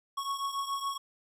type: beating tone pair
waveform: square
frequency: 1104 / 1111.1 Hz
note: C#6 / C#6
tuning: -7 / +4 cents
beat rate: 7.1 Hz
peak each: -34 / -38 dBFS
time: 0.17-0.98 s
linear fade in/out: 10 ms
effects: low-pass 12000 Hz 12 dB/octave + 12-bit